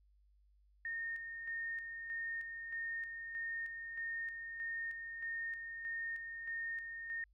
sine tone with tremolo, 1836 Hz, A#6, 27 cents flat, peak -38 dBFS, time 0.85-7.24 s, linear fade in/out 2 ms, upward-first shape square, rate 1.6 Hz, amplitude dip 45%, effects added 50 Hz sine -66 dBFS peak until 7.33 s

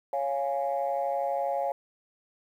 sine chord, Db major, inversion none, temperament equal, 554.4 / 698.5 / 830.6 Hz, Db5 / F5 / Ab5, 0 / 0 / 0 cents, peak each -29 / -30 / -31 dBFS, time 0.13-1.72 s, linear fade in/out 2 ms, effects tanh soft clip ceiling -19 dBFS + 10-bit

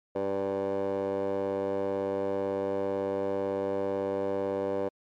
15% pulse tone with band-pass filter, 98 Hz, G2, in tune, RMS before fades -30 dBFS, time 0.15-4.89 s, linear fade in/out 10 ms, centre 560 Hz, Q 9.5, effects MP3 64 kbps

